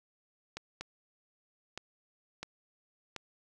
clicks, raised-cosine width 0.2 ms, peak -22 dBFS, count 5, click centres 0.57 / 0.81 / 1.776 / 2.43 / 3.163 s, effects none

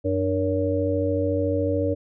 harmonic tone with a mistuned harmonic, 93.8 Hz, F#2, 24 cents sharp, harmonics 1 / 3 / 5 / 6, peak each -26 / -26 / -26 / -26 dBFS, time 0.04-1.95 s, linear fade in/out 20 ms, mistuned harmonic 3, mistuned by +82 cents, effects none

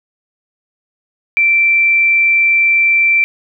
sine tone, 2344 Hz, D7, 4 cents flat, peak -8 dBFS, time 1.37-3.24 s, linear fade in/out 0 ms, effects none

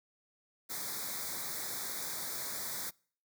white band-stop noise, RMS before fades -39 dBFS, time 0.69-2.91 s, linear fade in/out 20 ms, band 2300 to 3500 Hz, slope 96 dB/octave, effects noise-tail reverb RT60 0.5 s tail -26 dB re dry + high-pass 100 Hz 12 dB/octave

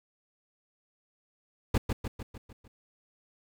brown noise with echo, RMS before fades -24 dBFS, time 1.74-1.78 s, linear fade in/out 5 ms, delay 150 ms, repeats 6, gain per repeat -5 dB, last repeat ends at 2.68 s, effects none

